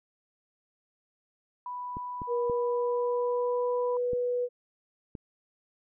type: tone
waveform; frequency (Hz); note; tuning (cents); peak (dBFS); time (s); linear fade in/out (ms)
sine; 987.8; B5; 0; -34; 1.66-3.97; 2
type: clicks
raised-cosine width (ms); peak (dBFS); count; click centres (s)
3; -26; 5; 1.969 / 2.218 / 2.498 / 4.133 / 5.152
type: tone with pitch glide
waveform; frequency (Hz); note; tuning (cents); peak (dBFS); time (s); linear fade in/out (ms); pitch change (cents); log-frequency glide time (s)
sine; 479.1 to 490.6; A#4 to B4; +47 to -12; -26; 2.27-4.49; 50; +41; 2.4-3.69
effects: none